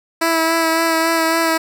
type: tone with vibrato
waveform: 10% pulse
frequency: 327.3 Hz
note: E4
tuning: 12 cents flat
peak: -6 dBFS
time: 0.21-1.58 s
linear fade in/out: 10 ms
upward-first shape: sine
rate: 3.6 Hz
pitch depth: 20 cents each way
effects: none